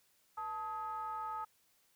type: ring-modulated tone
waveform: triangle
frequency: 196 Hz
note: G3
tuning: in tune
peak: -33 dBFS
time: 0.37-1.45 s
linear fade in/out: 10 ms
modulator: 1070 Hz
effects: white hiss -72 dBFS RMS until 1.95 s